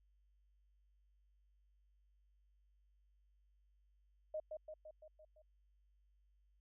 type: tone with echo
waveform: sine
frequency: 620 Hz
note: D#5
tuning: 6 cents flat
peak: -39 dBFS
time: 4.34-4.4 s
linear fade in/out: 5 ms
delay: 170 ms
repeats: 6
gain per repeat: -4 dB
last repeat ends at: 5.42 s
effects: added 50 Hz sine -70 dBFS peak until 6.6 s